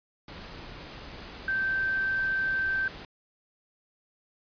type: tone in noise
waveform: sine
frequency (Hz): 1557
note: G6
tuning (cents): -12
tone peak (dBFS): -25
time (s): 1.48-2.88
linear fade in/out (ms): 2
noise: pink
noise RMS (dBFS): -43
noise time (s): 0.28-3.05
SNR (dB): +15
effects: resampled to 11025 Hz